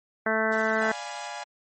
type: harmonic tone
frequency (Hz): 220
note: A3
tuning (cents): 0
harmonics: 1 / 2 / 3 / 4 / 5 / 6 / 7 / 8 / 9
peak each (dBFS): -31 / -30 / -28 / -34 / -34 / -34 / -28 / -33 / -33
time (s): 0.26-0.92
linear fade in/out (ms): 5
type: high-pass noise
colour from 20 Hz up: pink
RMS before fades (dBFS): -46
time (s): 0.52-1.28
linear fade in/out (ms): 5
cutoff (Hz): 2900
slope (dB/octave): 12
type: chord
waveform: sawtooth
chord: D diminished seventh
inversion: none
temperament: equal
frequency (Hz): 587.3 / 698.5 / 830.6 / 987.8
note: D5 / F5 / Ab5 / Cb6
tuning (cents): 0 / 0 / 0 / 0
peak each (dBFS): -39 / -36 / -33 / -38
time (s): 0.81-1.44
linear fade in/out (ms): 10
effects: MP3 32 kbps